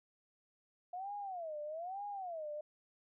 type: tone with vibrato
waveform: sine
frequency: 698.5 Hz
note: F5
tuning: in tune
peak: -40 dBFS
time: 0.93-2.61 s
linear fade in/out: 5 ms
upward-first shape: sine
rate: 1.1 Hz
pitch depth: 280 cents each way
effects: none